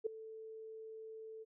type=tone with ADSR envelope; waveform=sine; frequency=441.6 Hz; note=A4; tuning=6 cents sharp; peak=-30 dBFS; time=0.04-1.45 s; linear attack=24 ms; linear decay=5 ms; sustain=-17 dB; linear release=28 ms; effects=none